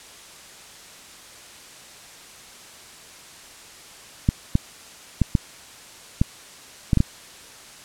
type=clicks; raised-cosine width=5 ms; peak=-4 dBFS; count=8; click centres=4.289 / 4.554 / 5.217 / 5.352 / 6.215 / 6.932 / 6.973 / 7.004 s; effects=white hiss -44 dBFS RMS until 7.84 s + low-pass 9000 Hz 12 dB/octave